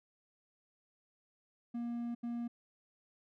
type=tone bursts at uneven times; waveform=triangle; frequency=236.8 Hz; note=A#3; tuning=27 cents sharp; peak=-34 dBFS; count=2; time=1.74-2.15 / 2.23-2.48 s; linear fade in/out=10 ms; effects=none